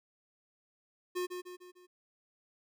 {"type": "tone with echo", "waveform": "square", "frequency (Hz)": 360.2, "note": "F#4", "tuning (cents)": -46, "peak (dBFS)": -33, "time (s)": [1.15, 1.27], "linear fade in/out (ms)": 20, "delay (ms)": 150, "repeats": 4, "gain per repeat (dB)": -6, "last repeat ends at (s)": 1.87, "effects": []}